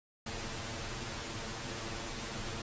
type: noise with comb filter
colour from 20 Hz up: pink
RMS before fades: -40 dBFS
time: 0.26-2.62 s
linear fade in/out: 5 ms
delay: 8.8 ms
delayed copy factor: +0.9
effects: resampled to 16000 Hz